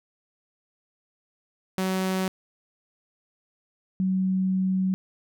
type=tone pair in turn; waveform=sawtooth / sine; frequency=188 / 188 Hz; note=F#3 / F#3; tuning=+28 / +28 cents; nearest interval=unison; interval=0 cents; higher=neither; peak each=-20 / -21 dBFS; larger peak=first; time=1.78-2.28 / 4-4.94 s; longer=second; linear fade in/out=0 ms; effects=none